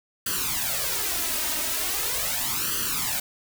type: noise with flanger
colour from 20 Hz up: white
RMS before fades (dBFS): -27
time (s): 0.26-3.2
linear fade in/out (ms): 5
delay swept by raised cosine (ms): 0.65 to 3.25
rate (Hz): 0.4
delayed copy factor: +0.8
effects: none